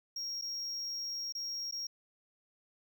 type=tone with dropouts; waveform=triangle; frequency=5588 Hz; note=F8; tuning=in tune; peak=-35 dBFS; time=0.16-1.87 s; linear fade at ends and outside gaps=5 ms; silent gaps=0.414-0.421 / 1.324-1.35 / 1.712-1.723 s; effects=12-bit